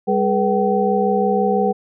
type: tone cluster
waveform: sine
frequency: 200.4 / 420 / 486 / 764 Hz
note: G3 / G#4 / B4 / G5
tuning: +38 / +19 / -28 / -45 cents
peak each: -20 dBFS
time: 0.07-1.73 s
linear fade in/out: 20 ms
effects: none